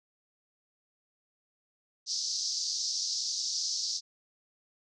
pink band-pass noise, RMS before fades -33 dBFS, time 2.06-4.01 s, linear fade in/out 50 ms, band 4600 to 6000 Hz, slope 48 dB/octave, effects none

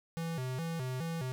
square tone with vibrato, 145.8 Hz, D3, 12 cents flat, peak -35 dBFS, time 0.17-1.32 s, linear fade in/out 0 ms, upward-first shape square, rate 2.4 Hz, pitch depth 220 cents each way, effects none

